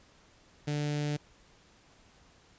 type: tone with notch filter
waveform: sawtooth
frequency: 147.5 Hz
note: D3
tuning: 8 cents sharp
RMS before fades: -32 dBFS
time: 0.67-1.17 s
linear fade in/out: 10 ms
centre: 1100 Hz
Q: 1.2
effects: pink hiss -61 dBFS RMS until 2.58 s + resampled to 16000 Hz